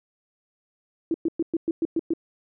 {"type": "tone bursts", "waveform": "sine", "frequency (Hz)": 329.6, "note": "E4", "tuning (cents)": 0, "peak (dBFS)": -20, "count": 8, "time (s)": [1.11, 2.136], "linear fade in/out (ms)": 2, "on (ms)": 32, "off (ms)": 110, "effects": []}